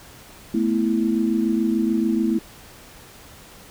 sine chord, A suspended second, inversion none, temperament equal, 220 / 246.9 / 329.6 Hz, A3 / B3 / E4, 0 / 0 / 0 cents, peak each -21 / -24 / -22 dBFS, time 0.54-2.39 s, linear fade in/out 5 ms, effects pink hiss -45 dBFS RMS until 3.7 s

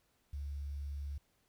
sine tone with quantisation, 71.1 Hz, C#2, 45 cents sharp, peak -38 dBFS, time 0.33-1.18 s, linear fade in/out 5 ms, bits 11, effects pink hiss -75 dBFS RMS until 1.48 s

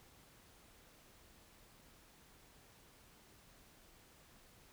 silence, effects pink hiss -64 dBFS RMS until 4.72 s

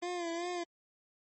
25% pulse tone with vibrato, 345.2 Hz, F4, 20 cents flat, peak -31 dBFS, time 0.02-0.64 s, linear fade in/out 10 ms, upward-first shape sine, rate 2.6 Hz, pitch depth 61 cents each way, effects MP3 32 kbps

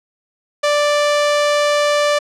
sawtooth tone, 587.3 Hz, D5, in tune, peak -9 dBFS, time 0.63-2.19 s, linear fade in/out 10 ms, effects low-pass 7000 Hz 12 dB/octave

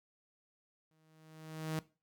sawtooth tone with exponential growth, 157.8 Hz, D#3, 25 cents sharp, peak -29 dBFS, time 0.91-1.79 s, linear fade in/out 0 ms, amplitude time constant 190 ms, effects noise-tail reverb RT60 0.3 s tail -18 dB re dry

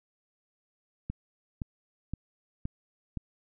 click train, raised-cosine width 5 ms, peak -21 dBFS, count 5, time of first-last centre 1.1-3.173 s, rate 1.93 Hz, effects none

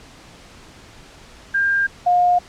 sine tone pair in turn, 1600 / 712.7 Hz, G6 / F5, +35 / +35 cents, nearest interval octave + major second, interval 1400 cents, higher first, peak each -15 / -12 dBFS, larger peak second, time 1.54-1.87 / 2.06-2.39 s, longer neither, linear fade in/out 10 ms, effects pink hiss -44 dBFS RMS until 2.48 s + low-pass 7000 Hz 12 dB/octave

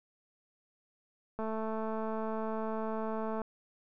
click train, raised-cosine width 1 ms, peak -24 dBFS, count 447, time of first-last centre 1.39-3.417 s, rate 220 Hz, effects none

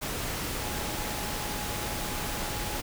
sine tone in noise, 837 Hz, G#5, 13 cents sharp, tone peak -41 dBFS, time 0.6-2.79 s, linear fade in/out 20 ms, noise pink, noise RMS -33 dBFS, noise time 0.01-2.82 s, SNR -11 dB, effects none

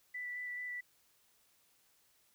sine tone with vibrato, 1975.5 Hz, B6, in tune, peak -39 dBFS, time 0.14-0.81 s, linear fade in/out 10 ms, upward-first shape square, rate 4.6 Hz, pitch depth 9 cents each way, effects white hiss -71 dBFS RMS until 2.34 s

